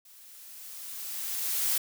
blue noise with level ramp, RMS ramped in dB -54 to -26 dBFS, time 0.05-1.78 s, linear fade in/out 5 ms, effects none

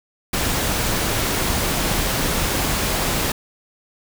pink noise, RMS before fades -21 dBFS, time 0.33-3.32 s, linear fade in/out 5 ms, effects none

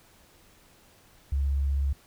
sine tone with vibrato, 69.3 Hz, C#2, in tune, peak -23 dBFS, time 1.32-1.93 s, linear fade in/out 5 ms, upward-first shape sine, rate 16 Hz, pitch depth 15 cents each way, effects pink hiss -58 dBFS RMS until 2.06 s

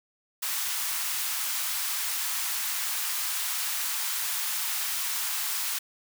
white high-pass noise, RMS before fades -30 dBFS, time 0.42-5.79 s, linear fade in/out 10 ms, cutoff 890 Hz, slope 24 dB/octave, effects none

